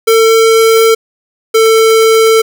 square tone pair in turn, 449.3 / 445.9 Hz, A4 / A4, +36 / +23 cents, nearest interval unison, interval 13 cents, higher first, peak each -5 dBFS, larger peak neither, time 0.07-0.95 / 1.54-2.42 s, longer neither, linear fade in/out 10 ms, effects none

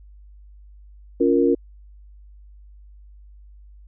sine chord, Bb minor, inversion first, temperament just, 279.7 / 349.6 / 466.2 Hz, Db4 / F4 / Bb4, +16 / +2 / 0 cents, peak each -19 dBFS, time 1.2-1.55 s, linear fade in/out 10 ms, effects added 50 Hz sine -43 dBFS peak until 3.87 s

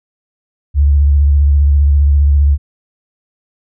sine tone with vibrato, 71.6 Hz, D2, 43 cents flat, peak -6 dBFS, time 0.74-2.58 s, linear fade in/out 50 ms, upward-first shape triangle, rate 15 Hz, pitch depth 65 cents each way, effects none

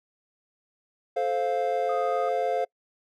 triangle chord, F major, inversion first, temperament just, 436.5 / 523.8 / 698.5 Hz, A4 / C5 / F5, -14 / +2 / 0 cents, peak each -28 / -26 / -25 dBFS, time 1.16-2.65 s, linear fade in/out 10 ms
sine tone, 1247 Hz, D#6, 3 cents sharp, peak -33 dBFS, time 1.89-2.29 s, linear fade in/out 5 ms
effects noise-tail reverb RT60 0.1 s tail -26 dB re dry

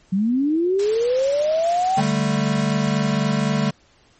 sine linear sweep, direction up, 181.5 to 784 Hz, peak -16 dBFS, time 0.12-2.01 s, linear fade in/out 10 ms
white noise, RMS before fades -33 dBFS, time 0.79-2.13 s, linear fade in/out 5 ms
square chord, D suspended fourth, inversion none, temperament equal, 146.83 / 196 / 220 Hz, D3 / G3 / A3, 0 / 0 / 0 cents, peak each -23 dBFS, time 1.97-3.71 s, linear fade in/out 10 ms
effects pink hiss -56 dBFS RMS until 4.19 s + MP3 32 kbps

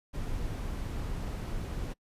brown noise, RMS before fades -35 dBFS, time 0.13-1.94 s, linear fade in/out 20 ms, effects noise-tail reverb RT60 0.1 s tail -24 dB re dry + resampled to 32000 Hz

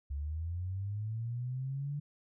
sine linear sweep, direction up, 68.4 to 146.83 Hz, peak -34 dBFS, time 0.1-2 s, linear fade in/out 10 ms, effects none

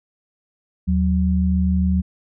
sine tone pair together, 77.78 / 184.99 Hz, D#2 / F#3, 0 / 0 cents, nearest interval octave + minor third, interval 1500 cents, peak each -18 dBFS, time 0.87-2.02 s, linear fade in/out 20 ms, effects none

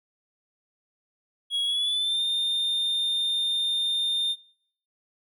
triangle tone with pitch glide, 3322 to 3623 Hz, G#7 to A7, 0 to +50 cents, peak -22 dBFS, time 1.5-4.36 s, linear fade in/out 50 ms, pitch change +150 cents, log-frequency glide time 1.64-2.22 s, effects noise-tail reverb RT60 0.6 s tail -21 dB re dry

